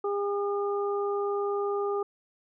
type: harmonic tone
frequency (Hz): 404.6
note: G#4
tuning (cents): -45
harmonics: 1 / 2 / 3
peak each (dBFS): -27 / -36 / -35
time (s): 0.04-2.03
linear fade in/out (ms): 5
effects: none